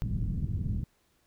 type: low-pass noise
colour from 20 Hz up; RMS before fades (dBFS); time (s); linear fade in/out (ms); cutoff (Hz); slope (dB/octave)
white; -31; 0.02-0.84; 0; 160; 24
effects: pink hiss -70 dBFS RMS until 1.26 s